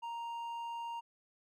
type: tone with hard clipping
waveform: sine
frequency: 933 Hz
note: A#5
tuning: 1 cent sharp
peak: -40 dBFS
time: 0.02-1.01 s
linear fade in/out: 20 ms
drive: 5 dB
effects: none